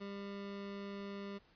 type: tone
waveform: 25% pulse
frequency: 199.8 Hz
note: G3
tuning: 33 cents sharp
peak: -39 dBFS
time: 0-1.39 s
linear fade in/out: 20 ms
effects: pink hiss -68 dBFS RMS until 1.55 s + resampled to 11025 Hz